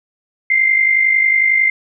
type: tone pair together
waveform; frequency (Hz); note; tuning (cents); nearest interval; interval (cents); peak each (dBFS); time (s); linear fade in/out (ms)
sine; 2088 / 2139; C7 / C7; -4 / +38; unison; 42; -11 / -18; 0.5-1.7; 5
effects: none